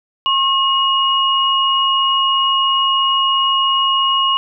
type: tone pair together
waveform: sine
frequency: 1080 / 2883 Hz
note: C#6 / F#7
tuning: -45 / -46 cents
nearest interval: octave + perfect fourth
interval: 1699 cents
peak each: -15 dBFS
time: 0.26-4.37 s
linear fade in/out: 0 ms
effects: none